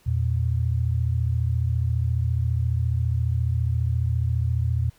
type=tone pair together; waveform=sine; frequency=83.5 / 118.09 Hz; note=E2 / A#2; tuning=+23 / +23 cents; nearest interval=tritone; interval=600 cents; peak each=-23 dBFS; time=0.06-4.9 s; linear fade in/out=10 ms; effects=pink hiss -59 dBFS RMS until 4.98 s